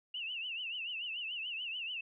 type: tone with vibrato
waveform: sine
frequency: 2800 Hz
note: F7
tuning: 4 cents sharp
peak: -37 dBFS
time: 0.14-2.01 s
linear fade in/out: 5 ms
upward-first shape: triangle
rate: 6.9 Hz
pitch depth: 160 cents each way
effects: none